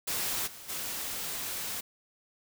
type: noise with level steps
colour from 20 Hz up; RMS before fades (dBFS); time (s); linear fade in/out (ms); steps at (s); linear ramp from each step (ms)
white; -32 / -47 / -36; 0.07-1.81; 10; 0.46 / 0.68; 20
effects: none